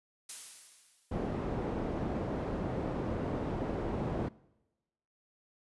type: noise with exponential decay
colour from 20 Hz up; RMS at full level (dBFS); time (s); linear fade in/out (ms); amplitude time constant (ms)
blue; -39; 0.29-1.44; 5; 250
type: low-pass noise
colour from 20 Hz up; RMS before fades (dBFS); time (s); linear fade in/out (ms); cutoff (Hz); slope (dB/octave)
white; -35; 1.11-4.29; 10; 450; 12
effects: noise-tail reverb RT60 1.0 s tail -22 dB re dry + resampled to 24000 Hz